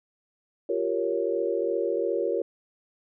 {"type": "chord", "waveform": "sine", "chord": "G half-diminished seventh", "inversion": "third", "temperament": "equal", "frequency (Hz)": [349.2, 392, 466.2, 554.4], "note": ["F4", "G4", "Bb4", "Db5"], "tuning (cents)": [0, 0, 0, 0], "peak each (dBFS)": [-30, -30, -28, -30], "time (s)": [0.69, 2.42], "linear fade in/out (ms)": 5, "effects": []}